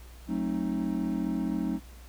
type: chord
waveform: triangle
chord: F# diminished seventh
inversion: none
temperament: equal with one note detuned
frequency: 185 / 220 / 267.1 / 311.1 Hz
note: F#3 / A3 / C4 / Eb4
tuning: 0 / 0 / +36 / 0 cents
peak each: -31 dBFS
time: 0.27-1.8 s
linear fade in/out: 50 ms
effects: added 60 Hz sine -46 dBFS peak until 2.08 s + pink hiss -55 dBFS RMS until 2.08 s